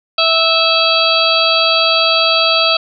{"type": "harmonic tone", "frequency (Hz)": 655, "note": "E5", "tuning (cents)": -11, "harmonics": [1, 2, 4, 5, 6, 7], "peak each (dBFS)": [-17, -17, -17, -17, -17, -17], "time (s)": [0.18, 2.77], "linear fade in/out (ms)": 5, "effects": []}